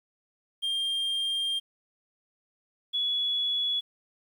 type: tone pair in turn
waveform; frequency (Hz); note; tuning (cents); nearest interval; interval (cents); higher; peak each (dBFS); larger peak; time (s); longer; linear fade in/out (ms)
triangle / sine; 3199 / 3389; G7 / G#7; +34 / +34; minor second; 100; second; -25; neither; 0.62-1.6 / 2.93-3.81; first; 20
effects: 10-bit